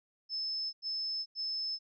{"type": "tone bursts", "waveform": "sine", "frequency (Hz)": 5240, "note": "E8", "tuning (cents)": -11, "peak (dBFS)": -33, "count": 3, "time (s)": [0.29, 1.79], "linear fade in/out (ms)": 50, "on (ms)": 440, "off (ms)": 90, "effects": []}